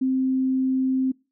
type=tone; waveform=sine; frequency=261.5 Hz; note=C4; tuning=1 cent flat; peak=-19 dBFS; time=0.01-1.12 s; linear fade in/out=10 ms; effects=noise-tail reverb RT60 0.3 s tail -24 dB re dry